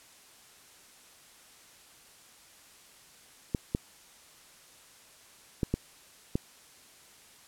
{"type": "clicks", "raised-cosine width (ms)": 3, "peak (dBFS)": -14, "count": 5, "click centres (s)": [3.548, 3.749, 5.632, 5.74, 6.355], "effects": ["white hiss -56 dBFS RMS until 7.47 s", "low-pass 11000 Hz 12 dB/octave"]}